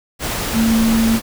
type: tone in noise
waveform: sine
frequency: 225.7 Hz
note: A3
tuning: 44 cents sharp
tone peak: -12 dBFS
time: 0.53-1.2 s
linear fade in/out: 50 ms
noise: pink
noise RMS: -22 dBFS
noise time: 0.19-1.22 s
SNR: +7 dB
effects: none